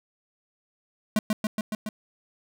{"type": "tone with echo", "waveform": "square", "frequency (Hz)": 214.4, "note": "A3", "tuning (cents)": -45, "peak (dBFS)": -20, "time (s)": [1.16, 1.19], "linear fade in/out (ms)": 2, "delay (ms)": 140, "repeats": 5, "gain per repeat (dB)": -2, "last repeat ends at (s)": 1.89, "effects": []}